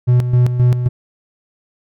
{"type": "tone with tremolo", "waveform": "triangle", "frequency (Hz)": 123.47, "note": "B2", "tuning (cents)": 0, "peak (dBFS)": -6, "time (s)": [0.07, 0.89], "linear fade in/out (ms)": 20, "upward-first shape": "square", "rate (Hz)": 3.8, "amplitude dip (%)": 60, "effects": []}